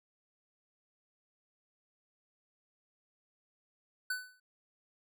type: tone with exponential decay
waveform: square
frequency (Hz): 1500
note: F#6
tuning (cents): +23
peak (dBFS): -31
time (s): 4.1-4.4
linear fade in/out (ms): 5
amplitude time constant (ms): 65
effects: none